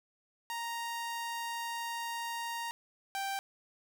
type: tone pair in turn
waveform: sawtooth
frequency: 932.3 / 784 Hz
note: A#5 / G5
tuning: 0 / 0 cents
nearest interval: minor third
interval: 300 cents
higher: first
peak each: -32 / -30 dBFS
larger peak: second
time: 0.5-2.71 / 3.15-3.39 s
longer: first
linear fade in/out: 0 ms
effects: none